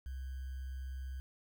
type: tone with sample-and-hold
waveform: sine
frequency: 65.41 Hz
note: C2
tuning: in tune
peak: -39 dBFS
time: 0.06-1.2 s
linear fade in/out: 0 ms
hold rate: 1575 Hz
effects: none